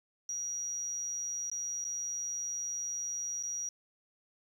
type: tone with dropouts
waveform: sine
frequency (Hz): 5760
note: F#8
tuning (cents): -47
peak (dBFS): -34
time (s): 0.29-3.69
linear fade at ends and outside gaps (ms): 2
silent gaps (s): 1.5-1.515 / 1.843-1.849 / 3.428-3.434
effects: 10-bit